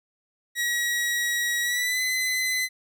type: tone with pitch glide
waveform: sawtooth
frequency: 1912 to 2026 Hz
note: A#6 to B6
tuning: +43 to +44 cents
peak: -20 dBFS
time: 0.55-2.69 s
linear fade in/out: 50 ms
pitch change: +101 cents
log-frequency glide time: 1.62-2.02 s
effects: none